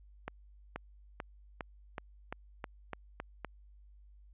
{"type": "accelerating click train", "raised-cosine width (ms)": 0.5, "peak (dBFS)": -23, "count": 10, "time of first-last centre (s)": [0.28, 3.447], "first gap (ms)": 480, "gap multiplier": 0.92, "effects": ["added 50 Hz sine -55 dBFS peak until 4.33 s", "resampled to 8000 Hz"]}